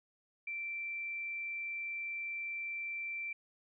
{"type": "tone", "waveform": "sine", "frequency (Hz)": 2345, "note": "D7", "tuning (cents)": -3, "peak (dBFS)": -37, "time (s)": [0.47, 3.33], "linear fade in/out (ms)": 5, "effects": []}